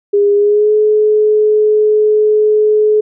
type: tone with pitch glide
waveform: sine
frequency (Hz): 407.1 to 426.1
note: G#4 to G#4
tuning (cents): -35 to +44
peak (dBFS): -7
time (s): 0.13-3.01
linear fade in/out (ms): 10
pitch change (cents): +79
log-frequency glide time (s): 0.34-0.73
effects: none